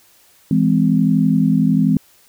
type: chord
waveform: sine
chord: E augmented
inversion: none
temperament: just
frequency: 164.81 / 206 / 257.5 Hz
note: E3 / G#3 / B#3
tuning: 0 / -14 / -28 cents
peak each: -16 dBFS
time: 0.51-1.97 s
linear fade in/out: 2 ms
effects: white hiss -52 dBFS RMS until 2.28 s